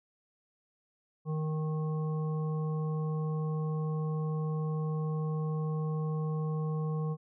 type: harmonic tone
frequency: 155.56 Hz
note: D#3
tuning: in tune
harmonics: 1 / 3 / 5 / 7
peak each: -30 / -40 / -49 / -46 dBFS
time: 1.25-7.17 s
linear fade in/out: 50 ms
effects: none